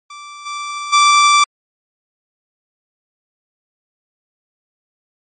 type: tone with level steps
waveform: sawtooth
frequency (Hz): 1170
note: D6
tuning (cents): -7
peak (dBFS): -28 / -19 / -4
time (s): 0.1-1.44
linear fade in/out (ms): 5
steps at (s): 0.45 / 0.92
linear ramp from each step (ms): 20
effects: MP3 32 kbps